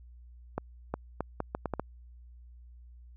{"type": "accelerating click train", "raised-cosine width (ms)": 1, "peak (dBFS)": -17, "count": 8, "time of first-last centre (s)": [0.58, 1.796], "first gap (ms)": 360, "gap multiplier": 0.74, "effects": ["added 60 Hz sine -49 dBFS peak until 3.16 s"]}